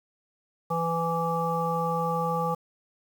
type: harmonic tone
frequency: 166.4 Hz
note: E3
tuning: 17 cents sharp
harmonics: 1 / 3 / 5 / 7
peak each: -30 / -30 / -30 / -30 dBFS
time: 0.7-2.55 s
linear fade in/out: 10 ms
effects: 8-bit